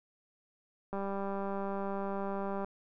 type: click train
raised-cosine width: 1 ms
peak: -24 dBFS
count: 339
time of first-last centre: 0.93-2.646 s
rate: 197 Hz
effects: none